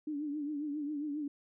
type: tone with vibrato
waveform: sine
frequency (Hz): 295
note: D4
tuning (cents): +8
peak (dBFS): -34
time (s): 0.07-1.28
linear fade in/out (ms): 5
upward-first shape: triangle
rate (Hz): 7.4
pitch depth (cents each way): 90
effects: none